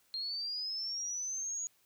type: linear sweep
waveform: sine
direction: up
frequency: 4186 to 6780 Hz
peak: -35 dBFS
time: 0.14-1.67 s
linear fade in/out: 0 ms
effects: white hiss -70 dBFS RMS until 1.85 s